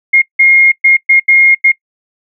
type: tone bursts at uneven times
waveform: sine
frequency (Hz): 2139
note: C7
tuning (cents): +38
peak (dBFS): -3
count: 6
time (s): 0.13-0.22 / 0.39-0.72 / 0.84-0.97 / 1.09-1.2 / 1.28-1.55 / 1.64-1.72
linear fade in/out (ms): 10
effects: noise-tail reverb RT60 0.1 s tail -23 dB re dry